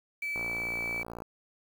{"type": "tone", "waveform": "sine", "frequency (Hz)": 2310, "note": "D7", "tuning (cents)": -29, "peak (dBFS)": -31, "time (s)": [0.22, 1.03], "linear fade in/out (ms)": 5}
{"type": "click train", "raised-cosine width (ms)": 1, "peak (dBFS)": -26, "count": 51, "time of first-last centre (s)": [0.36, 1.221], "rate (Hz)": 58.1}
{"effects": ["8-bit"]}